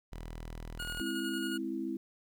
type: tone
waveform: sawtooth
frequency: 40.45 Hz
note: E1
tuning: 32 cents flat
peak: -37 dBFS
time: 0.12-1.01 s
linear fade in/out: 0 ms
type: tone with tremolo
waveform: 25% pulse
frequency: 1442 Hz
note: F#6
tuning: 45 cents flat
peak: -33 dBFS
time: 0.79-1.58 s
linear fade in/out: 10 ms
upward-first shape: square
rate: 11 Hz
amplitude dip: 30%
type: chord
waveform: sine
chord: Ab augmented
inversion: none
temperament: equal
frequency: 207.7 / 261.6 / 329.6 Hz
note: Ab3 / C4 / E4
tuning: 0 / 0 / 0 cents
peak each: -41 / -38 / -36 dBFS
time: 1-1.97 s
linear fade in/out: 5 ms
effects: 11-bit